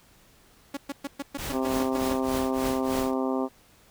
sawtooth tone bursts, 280 Hz, C#4, 18 cents sharp, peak -26 dBFS, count 10, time 0.74-2.13 s, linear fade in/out 5 ms, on 31 ms, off 120 ms
pink noise with tremolo, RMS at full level -32 dBFS, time 1.38-3.14 s, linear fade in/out 5 ms, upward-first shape triangle, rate 3.3 Hz, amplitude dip 95%
harmonic tone, 131.2 Hz, C3, 5 cents sharp, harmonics 2 / 3 / 4 / 5 / 6 / 7 / 8 / 9, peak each -27 / -31 / -33 / -35 / -37 / -38 / -39 / -40 dBFS, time 1.51-3.49 s, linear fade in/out 50 ms
effects pink hiss -58 dBFS RMS until 3.9 s

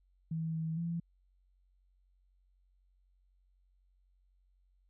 sine tone with pitch steps, 161.6 / 160.7 / 168.8 Hz, E3 / E3 / E3, -34 / -44 / +41 cents, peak -33 dBFS, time 0.31-1 s, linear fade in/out 5 ms, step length 230 ms, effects added 46 Hz sine -67 dBFS peak until 4.89 s

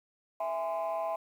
sine chord, E augmented, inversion none, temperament just, 659.3 / 824.1 / 1030.1 Hz, E5 / G#5 / B#5, 0 / -14 / -27 cents, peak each -31 / -35 / -36 dBFS, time 0.4-1.16 s, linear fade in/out 5 ms, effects tanh soft clip ceiling -26 dBFS + 10-bit

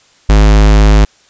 square tone, 52.1 Hz, G#1, 6 cents sharp, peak -4 dBFS, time 0.29-1.05 s, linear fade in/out 5 ms, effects white hiss -48 dBFS RMS until 1.29 s + resampled to 16000 Hz

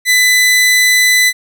sawtooth tone, 2000 Hz, B6, 21 cents sharp, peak -4 dBFS, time 0.05-1.33 s, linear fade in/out 50 ms, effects none

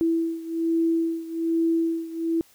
sine beating tone pair, 329.6 / 330.8 Hz, E4 / E4, 0 / +6 cents, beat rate 1.2 Hz, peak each -23 / -26 dBFS, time 0.01-2.41 s, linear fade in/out 0 ms, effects white hiss -57 dBFS RMS until 2.54 s

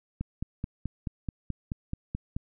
click train, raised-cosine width 5 ms, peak -19 dBFS, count 11, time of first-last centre 0.21-2.365 s, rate 4.64 Hz, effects none

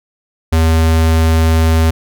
square tone, 80.9 Hz, E2, 32 cents flat, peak -9 dBFS, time 0.52-1.91 s, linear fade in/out 10 ms, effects none

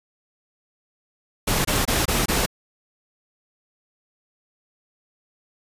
pink noise bursts, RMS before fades -21 dBFS, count 5, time 1.47-2.462 s, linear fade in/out 10 ms, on 180 ms, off 23 ms, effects resampled to 32000 Hz

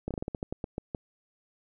slowing click train, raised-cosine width 2 ms, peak -19 dBFS, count 12, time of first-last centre 0.08-0.948 s, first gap 27 ms, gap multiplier 1.2, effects none

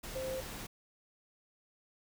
sine tone in noise, 523.3 Hz, C5, in tune, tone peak -36 dBFS, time 0.15-0.41 s, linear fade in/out 10 ms, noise pink, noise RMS -44 dBFS, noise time 0.03-0.67 s, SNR +5 dB, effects none

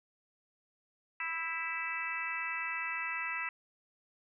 harmonic tone with a mistuned harmonic, 329.6 Hz, E4, in tune, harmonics 3 / 4 / 5 / 6 / 7 / 8, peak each -44 / -42 / -45 / -38 / -45 / -39 dBFS, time 1.2-3.49 s, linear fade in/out 2 ms, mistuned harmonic 5, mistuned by -35 cents, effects none

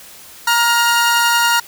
sawtooth tone pair together, 939.1 / 1414 Hz, A#5 / F6, +13 / +21 cents, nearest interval perfect fifth, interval 708 cents, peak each -11 dBFS, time 0.47-1.6 s, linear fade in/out 5 ms, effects white hiss -39 dBFS RMS until 1.67 s

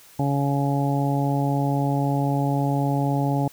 harmonic tone, 140.3 Hz, C#3, 21 cents sharp, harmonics 1 / 2 / 3 / 4 / 5 / 6, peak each -22 / -25 / -34 / -32 / -31 / -29 dBFS, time 0.19-3.48 s, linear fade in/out 5 ms, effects white hiss -50 dBFS RMS until 3.52 s

